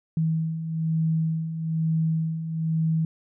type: beating tone pair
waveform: sine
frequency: 160 / 161.1 Hz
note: D#3 / E3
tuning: +49 / -39 cents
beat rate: 1.1 Hz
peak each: -30 / -23 dBFS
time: 0.17-3.05 s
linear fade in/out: 2 ms
effects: none